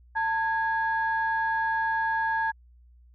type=tone pair together; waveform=sine; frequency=894.6 / 1655 Hz; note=A5 / G#6; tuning=+28 / -6 cents; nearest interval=major seventh; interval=1066 cents; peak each=-25 / -27 dBFS; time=0.15-2.52 s; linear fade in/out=20 ms; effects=tanh soft clip ceiling -16 dBFS + added 60 Hz sine -52 dBFS peak until 3.14 s